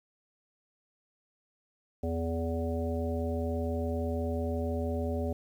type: harmonic tone with a mistuned harmonic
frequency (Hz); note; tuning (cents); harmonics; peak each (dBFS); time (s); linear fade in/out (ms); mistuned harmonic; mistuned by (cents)
82.41; E2; 0; 1 / 3 / 5 / 7 / 9; -32 / -35 / -37 / -37 / -43; 2.03-5.33; 5; 5; +18
effects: 10-bit